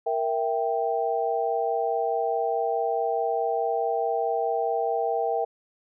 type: chord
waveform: sine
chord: E diminished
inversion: second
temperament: equal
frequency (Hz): 466.2 / 659.3 / 784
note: Bb4 / E5 / G5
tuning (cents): 0 / 0 / 0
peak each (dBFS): -27 / -28 / -27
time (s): 0.06-5.45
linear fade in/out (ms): 10
effects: none